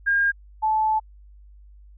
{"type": "tone pair in turn", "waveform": "sine", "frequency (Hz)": [1615, 869.5], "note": ["G#6", "A5"], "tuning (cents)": [-49, -21], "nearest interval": "major seventh", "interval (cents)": 1072, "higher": "first", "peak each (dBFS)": [-17, -18], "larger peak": "first", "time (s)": [[0.06, 0.32], [0.62, 1]], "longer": "second", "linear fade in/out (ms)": 20, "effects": ["added 50 Hz sine -45 dBFS peak until 1.97 s"]}